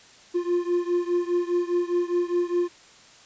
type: beating tone pair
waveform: triangle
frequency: 349.2 / 354.1 Hz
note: F4 / F4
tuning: 0 / +24 cents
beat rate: 4.9 Hz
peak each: -22 / -24 dBFS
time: 0.34-2.69 s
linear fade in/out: 20 ms
effects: white hiss -51 dBFS RMS until 3.25 s + resampled to 16000 Hz